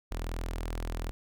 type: tone with notch filter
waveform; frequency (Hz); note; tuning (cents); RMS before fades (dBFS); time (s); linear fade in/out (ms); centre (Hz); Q
sawtooth; 41.2; E1; 0; -35; 0.11-1.11; 0; 150; 1.3
effects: none